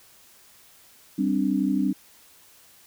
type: chord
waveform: sine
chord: G suspended fourth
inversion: none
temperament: equal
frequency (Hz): 196 / 261.6 / 293.7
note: G3 / C4 / D4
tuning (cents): 0 / 0 / 0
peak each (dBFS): -25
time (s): 1.18-1.93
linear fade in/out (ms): 10
effects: white hiss -54 dBFS RMS until 2.86 s